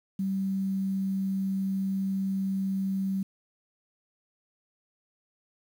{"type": "tone with quantisation", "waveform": "sine", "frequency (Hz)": 192.9, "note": "G3", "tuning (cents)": -28, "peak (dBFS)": -26, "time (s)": [0.19, 3.23], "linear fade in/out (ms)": 5, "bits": 9, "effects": []}